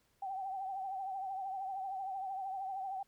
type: tone with vibrato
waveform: sine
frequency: 770 Hz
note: G5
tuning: 31 cents flat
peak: -37 dBFS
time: 0.22-3.03 s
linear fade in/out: 5 ms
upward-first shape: triangle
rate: 13 Hz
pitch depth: 71 cents each way
effects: pink hiss -74 dBFS RMS until 3.07 s